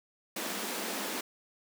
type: high-pass noise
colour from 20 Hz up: pink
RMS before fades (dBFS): -36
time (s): 0.36-1.21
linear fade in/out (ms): 5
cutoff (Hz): 190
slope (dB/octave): 96
effects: none